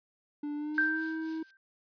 triangle tone with pitch glide, 293.7 to 320.3 Hz, D4 to E4, 0 to -50 cents, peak -31 dBFS, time 0.43-1.43 s, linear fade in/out 5 ms, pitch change +150 cents, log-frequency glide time 0.55-1.01 s
violet noise with tremolo, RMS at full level -40 dBFS, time 0.74-1.51 s, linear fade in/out 5 ms, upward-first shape sine, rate 3.9 Hz, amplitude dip 80%
sine tone with exponential decay, 1567 Hz, G6, 1 cent flat, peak -22 dBFS, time 0.78-1.57 s, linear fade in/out 1 ms, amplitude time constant 170 ms
effects resampled to 11025 Hz

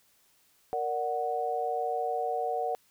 sine chord, Bb augmented, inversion none, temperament equal, 466.2 / 587.3 / 740 Hz, Bb4 / D5 / F#5, 0 / 0 / 0 cents, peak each -33 / -36 / -30 dBFS, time 0.73-2.75 s, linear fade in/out 0 ms, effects white hiss -66 dBFS RMS until 2.9 s

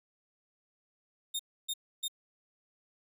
sawtooth tone bursts, 3671 Hz, A#7, 27 cents flat, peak -29 dBFS, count 3, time 1.34-2.082 s, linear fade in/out 10 ms, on 54 ms, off 290 ms, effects none

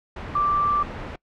sine tone in noise, 1173 Hz, D6, 2 cents flat, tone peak -18 dBFS, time 0.35-0.83 s, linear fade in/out 5 ms, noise pink, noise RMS -33 dBFS, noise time 0.16-1.16 s, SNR +12 dB, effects noise-tail reverb RT60 0.1 s tail -23 dB re dry + low-pass 2000 Hz 12 dB/octave

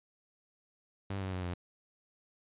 sawtooth tone with pitch steps, 98.3 / 94.84 / 91.51 / 88.29 Hz, G2 / F#2 / F#2 / F2, +5 / +43 / -19 / +19 cents, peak -31 dBFS, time 1.1-1.54 s, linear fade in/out 5 ms, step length 110 ms, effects resampled to 8000 Hz

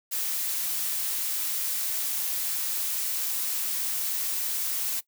blue noise, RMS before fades -29 dBFS, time 0.11-5.01 s, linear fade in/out 20 ms, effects noise-tail reverb RT60 0.1 s tail -19 dB re dry

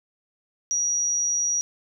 sine tone, 5770 Hz, F#8, 44 cents flat, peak -21 dBFS, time 0.71-1.61 s, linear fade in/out 0 ms, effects none

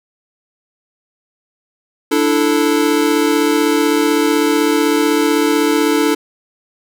square chord, D suspended second, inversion none, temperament equal, 293.7 / 329.6 / 440 Hz, D4 / E4 / A4, 0 / 0 / 0 cents, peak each -16 / -18 / -17 dBFS, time 2.11-6.15 s, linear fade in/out 10 ms, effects none

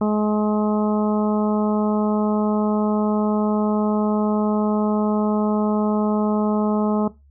harmonic tone, 211.5 Hz, G#3, 32 cents sharp, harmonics 1 / 2 / 3 / 4 / 5 / 6, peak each -18 / -24 / -28 / -30 / -32 / -34 dBFS, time 0.01-7.08 s, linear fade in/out 5 ms, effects noise-tail reverb RT60 0.2 s tail -17 dB re dry + added 70 Hz sine -49 dBFS peak until 7.3 s

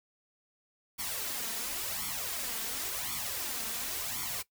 white noise with flanger, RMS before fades -36 dBFS, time 0.98-4.43 s, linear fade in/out 20 ms, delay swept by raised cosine 0.89 to 4.49 ms, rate 0.93 Hz, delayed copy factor +0.75, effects noise-tail reverb RT60 0.1 s tail -18 dB re dry

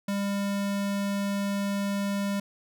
square tone, 200 Hz, G3, 35 cents sharp, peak -27 dBFS, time 0.08-2.4 s, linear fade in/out 5 ms, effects none

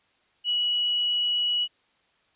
sine tone, 2927 Hz, F#7, 19 cents flat, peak -22 dBFS, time 0.44-1.68 s, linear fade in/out 50 ms, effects white hiss -66 dBFS RMS until 2.35 s + resampled to 8000 Hz

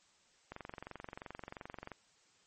click train, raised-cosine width 0.5 ms, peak -29 dBFS, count 33, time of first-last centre 0.52-1.917 s, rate 22.9 Hz, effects white hiss -69 dBFS RMS until 2.46 s + MP3 32 kbps

